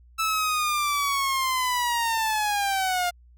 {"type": "linear sweep", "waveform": "sawtooth", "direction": "down", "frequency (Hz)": [1318.5, 701], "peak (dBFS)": -19, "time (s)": [0.18, 3.11], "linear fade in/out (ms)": 20, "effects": ["added 60 Hz sine -50 dBFS peak until 3.37 s"]}